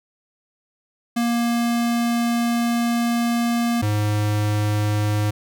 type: tone pair in turn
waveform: square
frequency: 235.7 / 104.99 Hz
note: A#3 / G#2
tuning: +19 / +19 cents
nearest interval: octave + major second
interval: 1400 cents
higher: first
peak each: -19 dBFS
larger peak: neither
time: 1.16-3.82 / 3.82-5.31 s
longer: first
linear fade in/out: 10 ms
effects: none